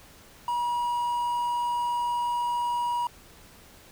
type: tone with quantisation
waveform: triangle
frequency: 961 Hz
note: B5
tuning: 48 cents flat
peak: -23 dBFS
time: 0.48-3.07 s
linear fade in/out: 2 ms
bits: 8
effects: pink hiss -52 dBFS RMS until 3.91 s